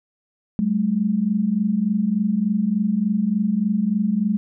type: tone pair together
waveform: sine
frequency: 190.9 / 214.3 Hz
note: G3 / A3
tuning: -46 / -45 cents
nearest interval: major second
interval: 201 cents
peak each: -22 / -19 dBFS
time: 0.59-4.37 s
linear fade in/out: 0 ms
effects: none